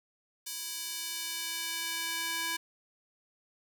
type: tone with high-pass filter sweep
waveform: square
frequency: 330.7 Hz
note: E4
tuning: 6 cents sharp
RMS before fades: -36 dBFS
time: 0.46-2.57 s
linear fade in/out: 10 ms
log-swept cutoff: 5100 to 1500 Hz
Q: 0.76
effects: none